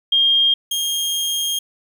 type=tone pair in turn; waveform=sine / sawtooth; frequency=3219 / 3231 Hz; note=G7 / G#7; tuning=+45 / -48 cents; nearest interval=unison; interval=7 cents; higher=second; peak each=-12 / -16 dBFS; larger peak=first; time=0.12-0.54 / 0.71-1.59 s; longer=second; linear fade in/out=5 ms; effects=8-bit